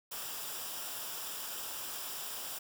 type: noise with comb filter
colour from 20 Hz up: white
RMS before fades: -41 dBFS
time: 0.11-2.59 s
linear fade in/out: 10 ms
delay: 0.47 ms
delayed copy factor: -0.55
effects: none